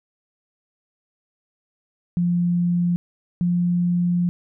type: tone pair in turn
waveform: sine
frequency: 174.61 / 175.53 Hz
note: F3 / F3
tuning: 0 / +9 cents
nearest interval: unison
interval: 9 cents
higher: second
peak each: -17 dBFS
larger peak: neither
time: 2.17-2.96 / 3.41-4.29 s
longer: second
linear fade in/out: 0 ms
effects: none